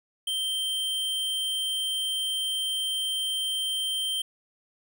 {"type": "tone", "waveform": "square", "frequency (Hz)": 3136, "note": "G7", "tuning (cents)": 0, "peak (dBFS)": -27, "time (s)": [0.27, 4.22], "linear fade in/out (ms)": 5, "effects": []}